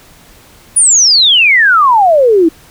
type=exponential sweep; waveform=sine; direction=down; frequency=9956 to 311.1 Hz; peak=-4 dBFS; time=0.76-2.49 s; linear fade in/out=10 ms; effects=pink hiss -41 dBFS RMS until 2.7 s